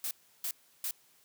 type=noise bursts; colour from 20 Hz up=blue; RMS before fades=-35 dBFS; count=3; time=0.04-0.91 s; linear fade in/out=2 ms; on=70 ms; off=330 ms; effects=white hiss -65 dBFS RMS until 1.24 s + high-pass 100 Hz 12 dB/octave